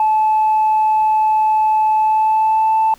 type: tone with pitch glide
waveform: sine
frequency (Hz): 866 to 881.1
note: A5 to A5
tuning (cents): -28 to +2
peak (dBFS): -10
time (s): 0-2.94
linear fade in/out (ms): 2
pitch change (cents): +30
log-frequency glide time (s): 1.97-2.79
effects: tanh soft clip ceiling -8 dBFS + pink hiss -48 dBFS RMS until 2.98 s